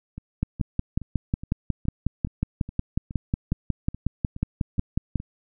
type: two click trains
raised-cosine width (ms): 5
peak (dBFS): -10 / -23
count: 27 / 13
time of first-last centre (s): 0.43-5.157 / 0.18-5.201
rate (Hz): 5.5 / 2.39
effects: none